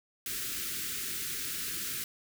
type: band-stop noise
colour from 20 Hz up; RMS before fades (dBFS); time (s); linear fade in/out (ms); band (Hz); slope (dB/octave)
white; -36; 0.26-2.04; 2; 440 to 1300; 48
effects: none